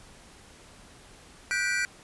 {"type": "chord", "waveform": "square", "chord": "G major seventh", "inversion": "third", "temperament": "just", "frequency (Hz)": [1470, 1568, 1960, 2352], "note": ["F#6", "G6", "B6", "D7"], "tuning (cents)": [-12, 0, -14, 2], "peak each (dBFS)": -32, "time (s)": [1.51, 1.85], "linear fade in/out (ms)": 0, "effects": ["pink hiss -52 dBFS RMS until 2.03 s", "resampled to 24000 Hz"]}